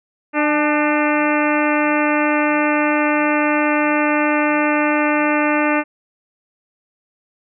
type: harmonic tone with a mistuned harmonic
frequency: 299.5 Hz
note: D4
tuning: 34 cents sharp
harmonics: 1 / 2 / 3 / 4 / 5 / 6 / 7 / 8 / 9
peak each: -18 / -21 / -23 / -24 / -25 / -26 / -26 / -27 / -28 dBFS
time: 0.33-5.84 s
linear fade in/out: 50 ms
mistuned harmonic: 3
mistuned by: -44 cents
effects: none